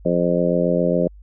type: harmonic tone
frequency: 87.31 Hz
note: F2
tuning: in tune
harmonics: 2 / 3 / 4 / 5 / 6 / 7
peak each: -21 / -25 / -25 / -25 / -21 / -23 dBFS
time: 0.05-1.08 s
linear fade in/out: 10 ms
effects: added 50 Hz sine -40 dBFS peak until 1.22 s